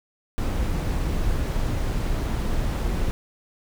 brown noise, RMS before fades -24 dBFS, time 0.38-3.11 s, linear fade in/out 0 ms, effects none

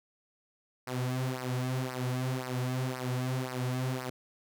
sawtooth tone with flanger, 127.7 Hz, C3, 42 cents flat, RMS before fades -33 dBFS, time 0.87-4.1 s, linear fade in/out 5 ms, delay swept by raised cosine 0.28 to 5.78 ms, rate 1.9 Hz, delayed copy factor -0.8, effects none

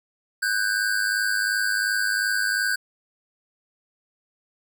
square tone pair together, 1497.2 / 1600 Hz, F#6 / G6, +20 / +35 cents, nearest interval minor second, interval 115 cents, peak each -25 dBFS, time 0.42-2.76 s, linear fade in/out 10 ms, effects none

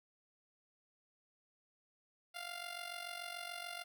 10% pulse tone with amplitude modulation, 698.5 Hz, F5, in tune, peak -32 dBFS, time 2.34-3.84 s, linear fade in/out 20 ms, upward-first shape sine, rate 46.9 Hz, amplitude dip 70%, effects none

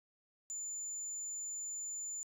sine tone, 7040 Hz, A8, in tune, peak -37 dBFS, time 0.5-2.23 s, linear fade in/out 0 ms, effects tanh soft clip ceiling -38 dBFS + 12-bit

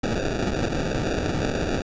white noise with sample-and-hold, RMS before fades -25 dBFS, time 0.03-1.82 s, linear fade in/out 5 ms, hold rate 1050 Hz, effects resampled to 16000 Hz

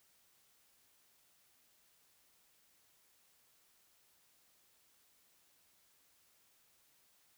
silence, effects white hiss -71 dBFS RMS until 7.37 s

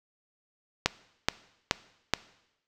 click train, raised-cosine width 0.2 ms, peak -4 dBFS, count 4, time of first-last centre 0.86-2.137 s, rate 2.35 Hz, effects noise-tail reverb RT60 0.9 s tail -19 dB re dry

